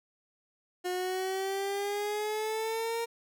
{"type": "exponential sweep", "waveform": "30% pulse", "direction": "up", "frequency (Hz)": [359.2, 466.2], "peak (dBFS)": -28, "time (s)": [0.84, 3.06], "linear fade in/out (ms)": 20, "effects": []}